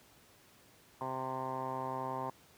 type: tone with low-pass filter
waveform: 10% pulse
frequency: 130.81 Hz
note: C3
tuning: in tune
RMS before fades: -38 dBFS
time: 1.01-2.3 s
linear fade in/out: 2 ms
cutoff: 1000 Hz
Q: 9.2
effects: pink hiss -62 dBFS RMS until 2.57 s + high-pass 80 Hz 12 dB/octave